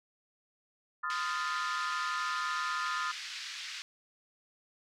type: chord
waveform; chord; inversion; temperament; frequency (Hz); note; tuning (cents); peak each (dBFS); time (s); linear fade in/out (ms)
sine; F dominant seventh; second; equal with one note detuned; 1026.2 / 1244.5 / 1396.9 / 1760; C6 / Eb6 / F6 / A6; -34 / 0 / 0 / 0; -40 / -35 / -37 / -40; 1.03-3.12; 10
type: band-pass noise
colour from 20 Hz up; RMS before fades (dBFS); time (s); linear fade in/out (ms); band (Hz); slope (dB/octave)
white; -42; 1.1-3.82; 0; 1500 to 5200; 24
effects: none